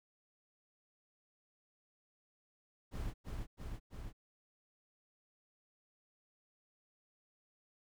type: noise with echo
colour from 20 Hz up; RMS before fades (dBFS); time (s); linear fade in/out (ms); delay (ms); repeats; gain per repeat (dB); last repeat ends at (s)
brown; -40; 2.91-3.14; 50; 330; 3; -2; 4.13
effects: none